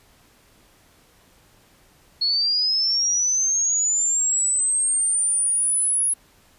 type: linear sweep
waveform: sine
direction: up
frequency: 4316 to 10548 Hz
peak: -18 dBFS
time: 2.21-6.14 s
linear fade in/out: 10 ms
effects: pink hiss -56 dBFS RMS until 6.58 s + resampled to 32000 Hz